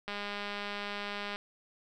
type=click train; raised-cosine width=0.3 ms; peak=-22 dBFS; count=262; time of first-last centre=0.08-1.359 s; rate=204 Hz; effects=none